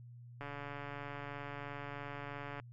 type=click train; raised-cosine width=0.5 ms; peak=-29 dBFS; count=314; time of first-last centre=0.41-2.599 s; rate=143 Hz; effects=added 120 Hz sine -50 dBFS peak until 2.72 s + MP3 64 kbps